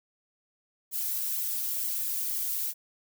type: noise with flanger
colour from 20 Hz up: violet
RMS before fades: -31 dBFS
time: 0.91-2.74 s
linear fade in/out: 50 ms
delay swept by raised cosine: 0.92 to 4.82 ms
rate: 2.1 Hz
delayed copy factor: +0.9
effects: none